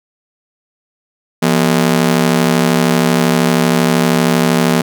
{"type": "ring-modulated tone", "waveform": "sawtooth", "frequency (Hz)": 205.9, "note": "G#3", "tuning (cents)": -15, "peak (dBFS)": -3, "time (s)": [1.42, 4.82], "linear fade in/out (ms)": 10, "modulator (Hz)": 36.4, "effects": []}